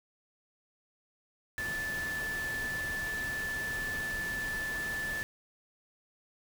sine tone in noise, 1748 Hz, A6, 12 cents flat, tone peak -33 dBFS, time 1.58-5.23 s, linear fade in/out 0 ms, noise pink, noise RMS -42 dBFS, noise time 1.58-5.23 s, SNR +6 dB, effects none

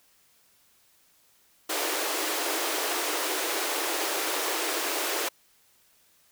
pink high-pass noise, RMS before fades -29 dBFS, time 1.69-5.29 s, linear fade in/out 10 ms, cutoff 300 Hz, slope 96 dB/octave, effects white hiss -63 dBFS RMS until 6.31 s

